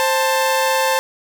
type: tone pair together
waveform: sawtooth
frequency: 526 / 884.6 Hz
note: C5 / A5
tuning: +9 / +9 cents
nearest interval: major sixth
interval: 900 cents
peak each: -14 dBFS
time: 0-0.99 s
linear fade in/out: 0 ms
effects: none